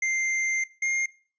square tone pair in turn, 2093 / 2121 Hz, C7 / C7, 0 / +23 cents, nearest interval unison, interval 23 cents, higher second, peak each -24 dBFS, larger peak neither, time 0.02-0.64 / 0.82-1.06 s, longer first, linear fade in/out 5 ms, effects noise-tail reverb RT60 0.4 s tail -20 dB re dry + resampled to 16000 Hz

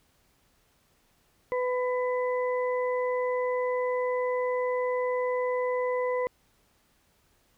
harmonic tone, 500 Hz, B4, 21 cents sharp, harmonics 1 / 2 / 4, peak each -26 / -33 / -38 dBFS, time 1.52-6.27 s, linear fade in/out 0 ms, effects pink hiss -67 dBFS RMS until 7.57 s

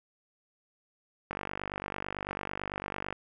click train, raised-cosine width 0.5 ms, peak -19 dBFS, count 90, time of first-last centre 1.31-3.126 s, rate 49 Hz, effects none

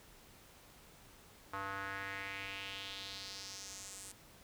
square tone with band-pass filter sweep, 97.9 Hz, G2, 2 cents flat, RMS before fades -45 dBFS, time 1.53-4.12 s, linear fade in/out 5 ms, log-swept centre 1200 to 8800 Hz, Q 2.8, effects pink hiss -60 dBFS RMS until 4.43 s

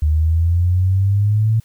sine exponential sweep, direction up, 75.1 to 112.9 Hz, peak -12 dBFS, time 0.02-1.6 s, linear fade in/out 5 ms, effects white hiss -56 dBFS RMS until 1.64 s

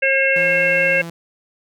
harmonic tone, 539 Hz, C#5, 49 cents flat, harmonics 1 / 3 / 4 / 5, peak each -19 / -19 / -19 / -19 dBFS, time 0.02-1.02 s, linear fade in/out 10 ms
sawtooth tone, 168 Hz, E3, 33 cents sharp, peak -25 dBFS, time 0.36-1.1 s, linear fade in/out 2 ms
effects none

